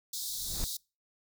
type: high-pass noise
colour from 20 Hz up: pink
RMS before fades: -37 dBFS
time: 0.13-0.77 s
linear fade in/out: 5 ms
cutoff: 3600 Hz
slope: 96 dB/octave
type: noise with exponential growth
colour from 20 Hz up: brown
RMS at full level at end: -31 dBFS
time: 0.25-0.64 s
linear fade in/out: 0 ms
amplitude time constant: 84 ms
effects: noise-tail reverb RT60 0.3 s tail -25 dB re dry